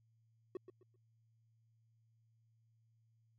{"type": "tone with echo", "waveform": "triangle", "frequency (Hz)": 370, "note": "F#4", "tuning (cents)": 0, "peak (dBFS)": -37, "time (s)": [0.55, 0.57], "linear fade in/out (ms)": 2, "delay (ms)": 130, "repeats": 3, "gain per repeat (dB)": -11, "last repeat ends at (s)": 0.96, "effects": ["added 113 Hz sine -70 dBFS peak until 3.38 s", "MP3 64 kbps"]}